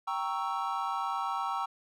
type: chord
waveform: triangle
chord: G diminished seventh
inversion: none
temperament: equal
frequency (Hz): 784 / 932.3 / 1108.7 / 1318.5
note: G5 / Bb5 / Db6 / Fb6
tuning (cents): 0 / 0 / 0 / 0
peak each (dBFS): -34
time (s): 0.07-1.66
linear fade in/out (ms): 10
effects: none